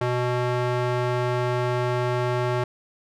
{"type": "tone with band-pass filter", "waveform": "square", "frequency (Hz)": 123.47, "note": "B2", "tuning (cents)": 0, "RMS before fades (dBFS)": -24, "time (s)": [0.01, 2.64], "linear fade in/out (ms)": 5, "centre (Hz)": 750, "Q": 0.55, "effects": []}